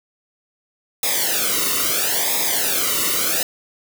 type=noise with flanger; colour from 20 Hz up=white; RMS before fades=-20 dBFS; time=1.03-3.43 s; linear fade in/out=2 ms; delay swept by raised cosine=0.68 to 1.23 ms; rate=0.75 Hz; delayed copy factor=-0.9; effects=none